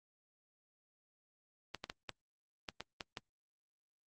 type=clicks; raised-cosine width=0.2 ms; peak=-23 dBFS; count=8; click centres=1.747 / 1.841 / 1.899 / 2.093 / 2.688 / 2.806 / 3.008 / 3.172 s; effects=Opus 32 kbps